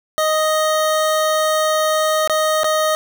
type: tone with dropouts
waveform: 25% pulse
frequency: 623 Hz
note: D#5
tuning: 2 cents sharp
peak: -11 dBFS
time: 0.18-2.95 s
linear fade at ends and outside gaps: 0 ms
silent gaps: 2.275-2.297 / 2.634-2.643 s
effects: none